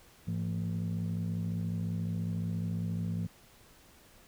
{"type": "tone cluster", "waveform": "sine", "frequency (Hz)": [104.4, 169.9, 224.3], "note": ["G#2", "F3", "A3"], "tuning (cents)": [10, -47, 34], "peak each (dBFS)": [-33, -32, -39], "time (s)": [0.27, 3.27], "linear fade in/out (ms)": 10, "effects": ["tanh soft clip ceiling -27 dBFS", "pink hiss -59 dBFS RMS until 4.27 s"]}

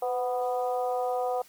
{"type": "harmonic tone with a mistuned harmonic", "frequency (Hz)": 246.9, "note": "B3", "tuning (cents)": 0, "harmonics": [2, 3, 4, 5], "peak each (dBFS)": [-29, -29, -39, -41], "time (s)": [0.02, 1.42], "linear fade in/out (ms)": 5, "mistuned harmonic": 2, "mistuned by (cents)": 32, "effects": ["white hiss -56 dBFS RMS until 1.48 s", "Opus 24 kbps"]}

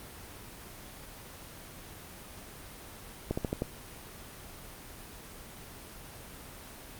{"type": "slowing click train", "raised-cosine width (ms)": 2, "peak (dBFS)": -16, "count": 5, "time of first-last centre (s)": [3.31, 3.621], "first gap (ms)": 65, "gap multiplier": 1.12, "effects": ["pink hiss -47 dBFS RMS until 6.99 s", "Opus 24 kbps"]}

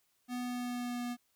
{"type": "tone with pitch glide", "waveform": "square", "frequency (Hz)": [246.9, 242.7], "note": ["B3", "B3"], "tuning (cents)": [0, -30], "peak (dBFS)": -36, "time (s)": [0.28, 1.17], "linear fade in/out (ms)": 50, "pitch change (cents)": -30, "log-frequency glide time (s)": [0.41, 1.04], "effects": ["white hiss -75 dBFS RMS until 1.35 s"]}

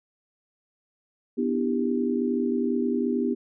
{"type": "chord", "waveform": "sine", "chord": "E minor seventh", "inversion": "second", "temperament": "just", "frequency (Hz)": [247.2, 296.7, 329.6, 395.6], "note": ["B3", "D4", "E4", "G4"], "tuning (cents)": [2, 18, 0, 16], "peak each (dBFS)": [-25, -31, -31, -28], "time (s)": [1.37, 3.35], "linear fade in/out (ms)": 20, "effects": []}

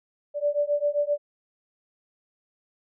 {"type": "beating tone pair", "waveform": "sine", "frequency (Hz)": [580, 587.6], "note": ["D5", "D5"], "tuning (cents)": [-22, 1], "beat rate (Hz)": 7.6, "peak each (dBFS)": -25, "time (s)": [0.34, 1.18], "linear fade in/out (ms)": 50, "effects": []}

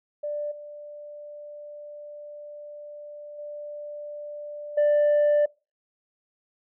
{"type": "tone with level steps", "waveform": "sine", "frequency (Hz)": 590, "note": "D5", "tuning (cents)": 8, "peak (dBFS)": [-27, -38, -34, -15], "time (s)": [0.23, 5.46], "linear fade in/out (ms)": 10, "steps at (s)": [0.51, 3.38, 4.77], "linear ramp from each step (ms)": 10, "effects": ["noise-tail reverb RT60 0.3 s tail -24 dB re dry", "tanh soft clip ceiling -16 dBFS"]}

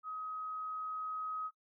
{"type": "tone with level ramp", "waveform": "sine", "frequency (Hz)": 1265, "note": "D#6", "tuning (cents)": 28, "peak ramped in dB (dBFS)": [-39, -36], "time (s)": [0.03, 1.51], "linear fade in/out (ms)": 50, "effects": ["noise-tail reverb RT60 0.1 s tail -19 dB re dry"]}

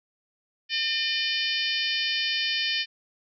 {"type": "harmonic tone with a mistuned harmonic", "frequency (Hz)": 604, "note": "D5", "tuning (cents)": 48, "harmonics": [3, 4, 5, 6, 7, 8, 9], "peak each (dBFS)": [-32, -31, -29, -34, -34, -32, -37], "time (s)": [0.69, 2.86], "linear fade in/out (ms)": 50, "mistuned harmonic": 7, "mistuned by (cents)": 31, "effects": []}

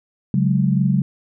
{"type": "chord", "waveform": "sine", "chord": "C# suspended fourth", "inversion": "none", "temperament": "just", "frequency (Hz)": [138.59, 184.79, 207.9], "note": ["C#3", "F#3", "G#3"], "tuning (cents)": [0, -2, 2], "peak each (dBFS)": [-18, -18, -21], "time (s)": [0.34, 1.02], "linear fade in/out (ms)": 2, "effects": []}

